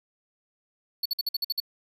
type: tone bursts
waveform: square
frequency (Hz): 4435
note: C#8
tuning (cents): 0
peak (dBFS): -25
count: 8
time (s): 1.03-1.602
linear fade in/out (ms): 5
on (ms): 26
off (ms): 52
effects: none